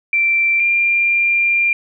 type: tone pair in turn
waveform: sine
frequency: 2349 / 2387 Hz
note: D7 / D7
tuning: 0 / +28 cents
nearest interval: unison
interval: 28 cents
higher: second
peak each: -12 dBFS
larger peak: neither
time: 0.13-0.6 / 0.6-1.73 s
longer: second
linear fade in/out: 2 ms
effects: none